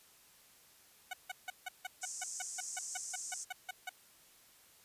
15% pulse tone bursts, 742 Hz, F#5, 5 cents sharp, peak -32 dBFS, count 16, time 1.11-3.894 s, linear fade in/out 5 ms, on 24 ms, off 160 ms
white band-pass noise, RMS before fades -44 dBFS, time 2.01-3.45 s, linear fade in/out 20 ms, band 5900 to 8200 Hz, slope 48 dB/octave
effects white hiss -63 dBFS RMS until 4.84 s + resampled to 32000 Hz

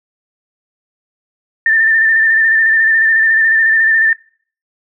sine tone with vibrato, 1791 Hz, A6, 30 cents sharp, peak -8 dBFS, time 1.66-4.13 s, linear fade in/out 2 ms, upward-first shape square, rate 14 Hz, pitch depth 25 cents each way, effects noise-tail reverb RT60 0.5 s tail -25 dB re dry

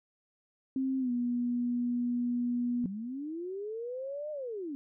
sine tone with pitch glide, 264.6 to 242.6 Hz, C4 to B3, +20 to -31 cents, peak -28 dBFS, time 0.76-2.86 s, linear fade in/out 2 ms, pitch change -151 cents, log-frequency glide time 0.99-1.11 s
sine linear two-way sweep, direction up then down, 174.61 to 614 to 266.9 Hz, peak -35 dBFS, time 2.84-4.75 s, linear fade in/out 0 ms, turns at 4.31 s
effects none

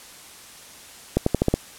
accelerating click train, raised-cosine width 2 ms, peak -4 dBFS, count 6, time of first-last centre 1.17-1.54 s, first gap 94 ms, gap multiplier 0.88, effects white hiss -44 dBFS RMS until 1.78 s + low-pass 11000 Hz 12 dB/octave

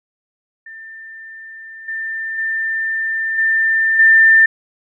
sine tone with level steps, 1791 Hz, A6, 30 cents sharp, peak -32 / -21 / -17 / -12 / -6 dBFS, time 0.66-4.46 s, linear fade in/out 5 ms, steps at 1.88 / 2.38 / 3.38 / 3.99 s, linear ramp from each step 5 ms, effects none

